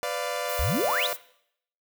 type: chord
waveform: sawtooth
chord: B diminished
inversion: none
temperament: equal with one note detuned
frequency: 500.2 / 587.3 / 698.5 Hz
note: B4 / D5 / F5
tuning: +22 / 0 / 0 cents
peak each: -29 / -27 / -30 dBFS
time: 0.03-1.13 s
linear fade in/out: 0 ms
type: noise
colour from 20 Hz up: violet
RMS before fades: -35 dBFS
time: 0.48-1.17 s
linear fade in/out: 20 ms
type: exponential sweep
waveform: sine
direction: up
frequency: 51.91 to 4200 Hz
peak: -24 dBFS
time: 0.59-1.07 s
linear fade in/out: 5 ms
effects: noise-tail reverb RT60 0.7 s tail -19 dB re dry